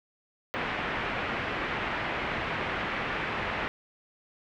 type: low-pass noise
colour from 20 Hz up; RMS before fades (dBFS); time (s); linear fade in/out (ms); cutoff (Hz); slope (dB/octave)
white; -32; 0.54-3.68; 0; 2400; 24
effects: none